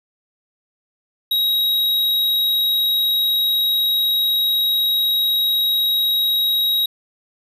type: tone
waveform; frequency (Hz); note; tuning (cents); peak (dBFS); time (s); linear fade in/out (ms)
square; 3816; A#7; +40; -16; 1.31-6.86; 5
effects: resampled to 32000 Hz